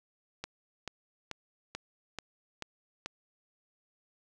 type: click train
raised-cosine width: 0.2 ms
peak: -20 dBFS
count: 7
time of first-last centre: 0.44-3.06 s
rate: 2.29 Hz
effects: none